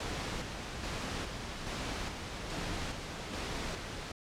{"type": "noise with tremolo", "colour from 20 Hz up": "pink", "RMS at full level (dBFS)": -37, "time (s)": [0, 4.12], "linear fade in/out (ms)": 5, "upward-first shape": "square", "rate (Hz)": 1.2, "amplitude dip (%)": 35, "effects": ["low-pass 6000 Hz 12 dB/octave"]}